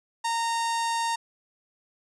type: tone with notch filter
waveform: sawtooth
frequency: 923 Hz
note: A#5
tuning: 17 cents flat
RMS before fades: -27 dBFS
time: 0.24-1.16 s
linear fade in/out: 10 ms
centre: 2300 Hz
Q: 1.8
effects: resampled to 22050 Hz